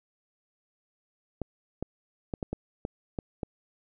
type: clicks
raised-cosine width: 2 ms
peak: -18 dBFS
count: 8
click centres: 1.417 / 1.826 / 2.338 / 2.428 / 2.53 / 2.851 / 3.188 / 3.432 s
effects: none